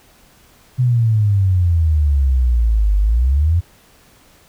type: exponential two-way sweep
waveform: sine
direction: down then up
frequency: 128.1 to 49 to 89.3 Hz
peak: -11 dBFS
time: 0.78-3.61 s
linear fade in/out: 20 ms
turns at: 2.98 s
effects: pink hiss -50 dBFS RMS until 4.48 s